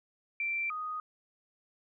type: tone pair in turn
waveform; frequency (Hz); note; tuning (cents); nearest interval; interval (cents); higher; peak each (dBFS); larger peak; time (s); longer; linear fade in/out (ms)
sine; 2349 / 1244.3; D7 / D#6; 0 / 0; major seventh; 1100; first; -30 / -34; first; 0.4-0.7 / 0.7-1; neither; 2
effects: none